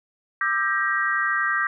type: chord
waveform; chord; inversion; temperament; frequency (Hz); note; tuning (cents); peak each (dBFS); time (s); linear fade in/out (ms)
sine; E half-diminished seventh; third; just; 1186.7 / 1318.5 / 1582.2 / 1898.7; D6 / E6 / G6 / Bb6; +18 / 0 / +16 / +31; -26 / -30 / -24 / -25; 0.41-1.67; 2
effects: none